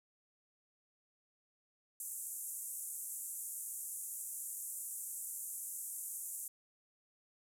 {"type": "band-pass noise", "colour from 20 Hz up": "white", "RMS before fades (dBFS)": -44, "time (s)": [2, 6.48], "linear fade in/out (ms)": 2, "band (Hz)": [7200, 13000], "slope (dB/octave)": 48, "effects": []}